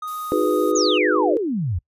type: tone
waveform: triangle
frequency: 1244.5 Hz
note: D#6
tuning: in tune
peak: -25 dBFS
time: 0.02-0.98 s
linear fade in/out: 5 ms
type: noise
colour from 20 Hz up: violet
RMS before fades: -37 dBFS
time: 0.07-0.72 s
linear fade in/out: 10 ms
type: chord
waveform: sine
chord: G# minor seventh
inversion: second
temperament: equal with one note detuned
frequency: 311.1 / 362 / 415.3 / 493.9 Hz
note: D#4 / F#4 / G#4 / B4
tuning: 0 / -38 / 0 / 0 cents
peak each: -22 / -22 / -22 / -22 dBFS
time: 0.32-1.37 s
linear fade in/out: 0 ms
type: exponential sweep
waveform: sine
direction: down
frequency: 7040 to 77.78 Hz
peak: -20 dBFS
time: 0.75-1.79 s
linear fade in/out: 10 ms
effects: noise-tail reverb RT60 0.1 s tail -25 dB re dry + resampled to 32000 Hz